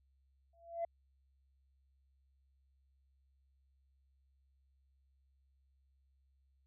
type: tone with exponential growth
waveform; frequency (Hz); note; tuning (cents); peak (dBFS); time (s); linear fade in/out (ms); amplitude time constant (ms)
sine; 676; E5; +43; -31; 0.53-0.85; 5; 68
effects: tanh soft clip ceiling -31 dBFS + added 67 Hz sine -70 dBFS peak until 6.66 s